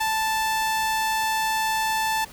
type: tone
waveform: sawtooth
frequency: 880 Hz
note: A5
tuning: in tune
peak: -18 dBFS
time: 0-2.25 s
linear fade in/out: 10 ms
effects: pink hiss -45 dBFS RMS until 2.32 s